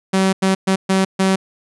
sawtooth tone bursts at uneven times, 190.9 Hz, G3, 46 cents flat, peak -9 dBFS, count 5, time 0.13-0.33 / 0.42-0.55 / 0.67-0.76 / 0.89-1.05 / 1.19-1.36 s, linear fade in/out 10 ms, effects resampled to 24000 Hz

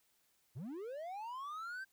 triangle linear sweep, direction up, 100.6 to 1589 Hz, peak -40 dBFS, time 0.55-1.85 s, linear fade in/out 20 ms, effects white hiss -75 dBFS RMS until 1.92 s

